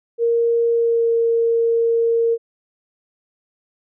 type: tone with pitch glide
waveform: sine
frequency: 466.2 to 461.6 Hz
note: A#4 to A#4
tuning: 0 to -17 cents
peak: -14 dBFS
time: 0.18-2.38 s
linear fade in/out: 50 ms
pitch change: -17 cents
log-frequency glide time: 0.7-1.1 s
effects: none